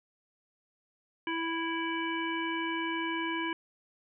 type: harmonic tone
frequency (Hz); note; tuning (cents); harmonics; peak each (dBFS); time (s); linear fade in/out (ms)
329.6; E4; 0; 1 / 3 / 5 / 7 / 9; -34 / -36 / -38 / -38 / -41; 1.27-3.53; 2
effects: none